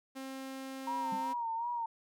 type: tone with pitch glide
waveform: sawtooth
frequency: 266.3 to 263.1 Hz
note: C4 to C4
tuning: +31 to +10 cents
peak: -37 dBFS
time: 0.15-1.34 s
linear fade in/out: 20 ms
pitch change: -21 cents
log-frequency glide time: 0.99-1.08 s
type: tone with vibrato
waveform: sine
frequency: 932 Hz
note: A#5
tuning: 1 cent flat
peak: -33 dBFS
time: 0.87-1.86 s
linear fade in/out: 5 ms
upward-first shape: sine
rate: 2.7 Hz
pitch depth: 60 cents each way
type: tone with exponential decay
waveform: sine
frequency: 200.1 Hz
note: G3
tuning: 36 cents sharp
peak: -35 dBFS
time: 1.12-1.26 s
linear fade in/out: 5 ms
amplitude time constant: 30 ms
effects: none